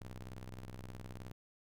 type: ring-modulated tone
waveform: sawtooth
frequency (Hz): 63.3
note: B1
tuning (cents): +43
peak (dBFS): -39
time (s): 0.01-1.32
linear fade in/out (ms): 5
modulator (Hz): 41.2
effects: none